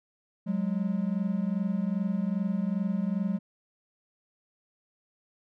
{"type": "tone pair together", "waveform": "triangle", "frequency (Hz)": [183.4, 205.9], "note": ["F#3", "G#3"], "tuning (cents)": [-15, -15], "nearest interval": "major second", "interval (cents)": 200, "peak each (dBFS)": -27, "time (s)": [0.46, 3.39], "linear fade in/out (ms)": 20, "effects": []}